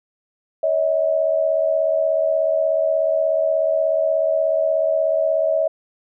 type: tone pair together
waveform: sine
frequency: 562.4 / 639 Hz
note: C#5 / D#5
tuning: +25 / +46 cents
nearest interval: major second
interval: 221 cents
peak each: -21 / -17 dBFS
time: 0.63-5.68 s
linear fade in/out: 5 ms
effects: none